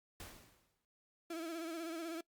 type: noise with exponential decay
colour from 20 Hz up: pink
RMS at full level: -48 dBFS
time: 0.2-0.85 s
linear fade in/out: 1 ms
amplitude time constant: 140 ms
type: tone with vibrato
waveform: 35% pulse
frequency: 329.6 Hz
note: E4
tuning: in tune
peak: -39 dBFS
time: 1.3-2.21 s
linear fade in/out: 5 ms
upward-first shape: sine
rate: 16 Hz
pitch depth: 66 cents each way
effects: noise-tail reverb RT60 0.1 s tail -22 dB re dry + Opus 48 kbps